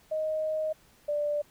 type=tone pair in turn; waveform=sine; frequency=624 / 589 Hz; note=D#5 / D5; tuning=+5 / +5 cents; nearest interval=minor second; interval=100 cents; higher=first; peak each=-27 / -26 dBFS; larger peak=second; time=0.11-0.73 / 1.08-1.42 s; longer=first; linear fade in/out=10 ms; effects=pink hiss -61 dBFS RMS until 1.5 s